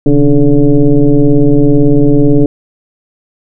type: tone with frequency modulation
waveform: sine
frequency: 150 Hz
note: D3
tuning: 37 cents sharp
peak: -3 dBFS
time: 0.06-2.46 s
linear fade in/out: 2 ms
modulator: 141 Hz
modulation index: 2
effects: none